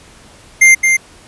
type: tone with echo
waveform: square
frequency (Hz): 2101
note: C7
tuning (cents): +7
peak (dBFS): -4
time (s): 0.61-0.75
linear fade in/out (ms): 10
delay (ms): 220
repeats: 1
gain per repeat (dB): -5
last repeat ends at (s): 0.97
effects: pink hiss -42 dBFS RMS until 1.27 s + resampled to 24000 Hz